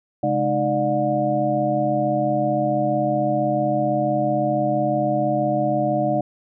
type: tone cluster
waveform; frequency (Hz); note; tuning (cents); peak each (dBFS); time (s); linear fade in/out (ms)
sine; 135.1 / 210.7 / 308.6 / 594 / 720; C#3 / G#3 / D#4 / D5 / F#5; -44 / +25 / -14 / +20 / -47; -27 / -27 / -25 / -22 / -23; 0.23-6.21; 5
effects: none